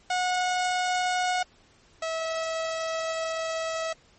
sawtooth tone pair in turn, 729 / 648.6 Hz, F#5 / E5, -26 / -28 cents, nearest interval major second, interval 202 cents, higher first, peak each -20 / -24 dBFS, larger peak first, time 0.1-1.43 / 2.02-3.93 s, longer second, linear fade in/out 5 ms, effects pink hiss -59 dBFS RMS until 4.18 s + MP3 32 kbps

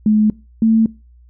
sine tone pair in turn, 213.7 / 223.2 Hz, G#3 / A3, +50 / +25 cents, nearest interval minor second, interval 75 cents, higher second, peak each -9 dBFS, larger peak neither, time 0.06-0.3 / 0.62-0.86 s, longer neither, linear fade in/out 2 ms, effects noise-tail reverb RT60 0.3 s tail -23 dB re dry + added 60 Hz sine -43 dBFS peak until 1.29 s

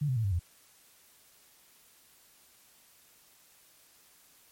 sine tone with pitch steps, 146.83 / 128.56 / 112.57 / 98.56 / 86.3 Hz, D3 / C3 / A2 / G2 / F2, 0 / -30 / +40 / +10 / -20 cents, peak -26 dBFS, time 0.01-0.395 s, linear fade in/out 10 ms, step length 77 ms, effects white hiss -61 dBFS RMS until 4.51 s + MP3 64 kbps

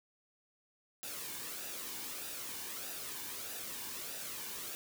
white noise with flanger, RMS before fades -43 dBFS, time 1.03-4.75 s, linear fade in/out 0 ms, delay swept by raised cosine 0.92 to 1.56 ms, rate 1.6 Hz, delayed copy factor -0.5, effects none

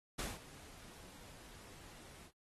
pink noise with ADSR envelope, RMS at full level -40 dBFS, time 0.18-2.32 s, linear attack 14 ms, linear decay 190 ms, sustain -17 dB, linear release 77 ms, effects AAC 32 kbps

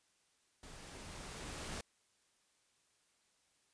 pink noise with level ramp, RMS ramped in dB -54 to -43 dBFS, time 0.63-1.81 s, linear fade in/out 2 ms, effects white hiss -75 dBFS RMS until 3.73 s + resampled to 22050 Hz

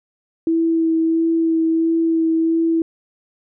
sine tone with vibrato, 326.9 Hz, E4, 14 cents flat, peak -14 dBFS, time 0.47-2.82 s, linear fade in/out 2 ms, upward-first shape sine, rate 1.5 Hz, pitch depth 14 cents each way, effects none

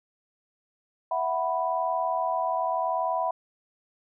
sine chord, E suspended second, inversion none, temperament equal, 659.3 / 740 / 987.8 Hz, E5 / F#5 / B5, 0 / 0 / 0 cents, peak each -29 / -29 / -28 dBFS, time 1.11-3.31 s, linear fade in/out 5 ms, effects none

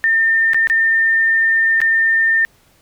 sine tone with dropouts, 1807 Hz, A6, 46 cents sharp, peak -11 dBFS, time 0.04-2.45 s, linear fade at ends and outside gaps 0 ms, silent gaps 0.534-0.545 / 0.672-0.699 / 1.804-1.816 s, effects pink hiss -54 dBFS RMS until 2.81 s

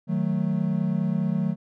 triangle chord, D# diminished, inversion none, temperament equal, 155.56 / 185 / 220 Hz, D#3 / F#3 / A3, 0 / 0 / 0 cents, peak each -25 / -23 / -26 dBFS, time 0.07-1.56 s, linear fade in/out 50 ms, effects none

